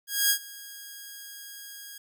5% pulse tone with ADSR envelope, 1638 Hz, G#6, 24 cents flat, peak -8 dBFS, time 0.07-1.98 s, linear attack 230 ms, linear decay 83 ms, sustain -22 dB, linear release 5 ms, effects none

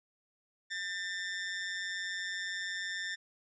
sawtooth tone with amplitude modulation, 1793 Hz, A6, 32 cents sharp, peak -29 dBFS, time 0.7-3.16 s, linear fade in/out 20 ms, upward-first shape sine, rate 186 Hz, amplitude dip 60%, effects resampled to 16000 Hz

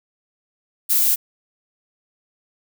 violet noise, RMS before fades -17 dBFS, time 0.89-1.16 s, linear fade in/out 20 ms, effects none

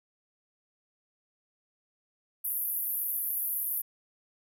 pink band-pass noise, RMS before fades -32 dBFS, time 2.44-3.82 s, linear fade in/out 10 ms, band 11000 to 15000 Hz, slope 96 dB/octave, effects none

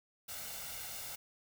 white noise with comb filter, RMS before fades -44 dBFS, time 0.28-1.16 s, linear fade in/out 10 ms, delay 1.4 ms, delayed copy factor +0.6, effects none

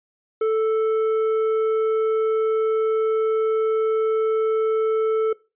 sine tone with hard clipping, 440 Hz, A4, in tune, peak -19 dBFS, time 0.41-5.33 s, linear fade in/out 5 ms, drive 6 dB, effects noise-tail reverb RT60 0.3 s tail -22 dB re dry + resampled to 8000 Hz

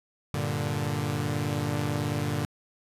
sawtooth chord, G minor, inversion none, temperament equal, 98 / 116.54 / 146.83 Hz, G2 / Bb2 / D3, 0 / 0 / 0 cents, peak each -29 / -28 / -26 dBFS, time 0.34-2.45 s, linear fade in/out 0 ms, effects resampled to 32000 Hz

